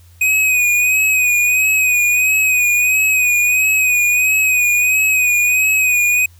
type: tone with vibrato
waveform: square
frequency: 2500 Hz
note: D#7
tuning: 8 cents sharp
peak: -12 dBFS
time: 0.21-6.26 s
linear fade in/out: 5 ms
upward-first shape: sine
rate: 1.5 Hz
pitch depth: 45 cents each way
effects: added 86 Hz sine -42 dBFS peak until 6.39 s + white hiss -53 dBFS RMS until 6.39 s